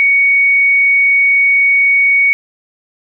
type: tone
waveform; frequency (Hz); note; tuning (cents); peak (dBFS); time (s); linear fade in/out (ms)
sine; 2234; C#7; +13; -7; 0-2.33; 0
effects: none